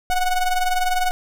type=ring-modulated tone; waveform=square; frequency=370 Hz; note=F#4; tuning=in tune; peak=-15 dBFS; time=0.1-1.11 s; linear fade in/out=0 ms; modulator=360 Hz; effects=none